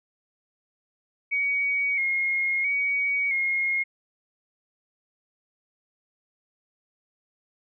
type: tone with vibrato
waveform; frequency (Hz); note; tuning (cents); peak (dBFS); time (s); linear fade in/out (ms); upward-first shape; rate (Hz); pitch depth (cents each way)
sine; 2200; C#7; -14; -22; 1.31-3.84; 20; square; 0.75; 41
effects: none